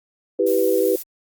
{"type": "chord", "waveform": "sine", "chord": "E minor", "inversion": "none", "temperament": "equal", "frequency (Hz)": [329.6, 392, 493.9], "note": ["E4", "G4", "B4"], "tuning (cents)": [0, 0, 0], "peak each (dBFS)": [-23, -19, -19], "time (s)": [0.39, 0.96], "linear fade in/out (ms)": 5}
{"type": "noise", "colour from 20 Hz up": "violet", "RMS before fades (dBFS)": -31, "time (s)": [0.46, 1.03], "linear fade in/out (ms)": 10}
{"effects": ["Opus 32 kbps"]}